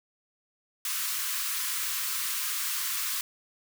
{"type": "high-pass noise", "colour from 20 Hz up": "white", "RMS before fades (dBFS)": -31, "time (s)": [0.85, 3.21], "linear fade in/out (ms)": 2, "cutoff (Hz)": 1000, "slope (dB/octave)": 96, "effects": []}